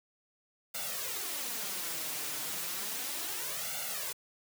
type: noise with flanger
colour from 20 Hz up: white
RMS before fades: -37 dBFS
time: 0.74-4.13 s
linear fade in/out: 10 ms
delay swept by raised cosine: 1.4 to 6.7 ms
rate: 0.33 Hz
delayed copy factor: +0.85
effects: high-pass 150 Hz 12 dB/octave